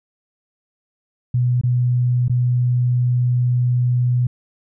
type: tone with dropouts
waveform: sine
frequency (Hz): 123.47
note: B2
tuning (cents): 0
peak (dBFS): -14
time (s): 1.34-4.27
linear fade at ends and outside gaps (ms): 5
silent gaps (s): 1.613-1.635 / 2.282-2.296
effects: none